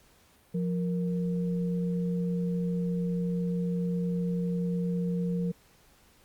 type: tone pair together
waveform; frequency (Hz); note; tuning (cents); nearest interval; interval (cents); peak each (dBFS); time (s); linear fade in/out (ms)
sine; 175.18 / 466.2; F3 / A#4; +6 / 0; octave + perfect fourth; 1694; -27 / -36; 0.54-5.52; 10
effects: pink hiss -61 dBFS RMS until 6.24 s + Opus 48 kbps